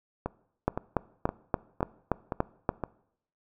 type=two click trains; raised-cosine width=1 ms; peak=-16 / -10 dBFS; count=6 / 8; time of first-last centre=0.26-2.837 / 0.68-2.691 s; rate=1.94 / 3.48 Hz; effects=noise-tail reverb RT60 0.7 s tail -21 dB re dry